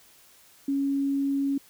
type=tone; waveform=sine; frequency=277.2 Hz; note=C#4; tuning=in tune; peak=-23 dBFS; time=0.68-1.58 s; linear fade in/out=5 ms; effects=white hiss -56 dBFS RMS until 1.69 s